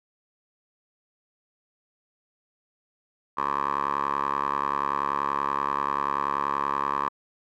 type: tone with band-pass filter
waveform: 10% pulse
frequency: 70.4 Hz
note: C#2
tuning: 27 cents sharp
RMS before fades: -27 dBFS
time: 3.37-7.09 s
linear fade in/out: 10 ms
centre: 1100 Hz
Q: 5.5
effects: none